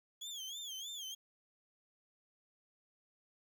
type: tone with vibrato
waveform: 30% pulse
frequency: 3322 Hz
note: G#7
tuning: in tune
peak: -40 dBFS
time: 0.21-1.15 s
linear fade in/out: 10 ms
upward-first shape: sine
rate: 3.2 Hz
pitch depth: 140 cents each way
effects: 12-bit